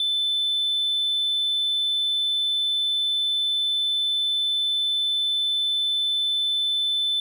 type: tone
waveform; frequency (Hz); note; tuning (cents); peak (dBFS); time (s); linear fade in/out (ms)
triangle; 3520; A7; 0; -18; 0-7.2; 2
effects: tanh soft clip ceiling -17 dBFS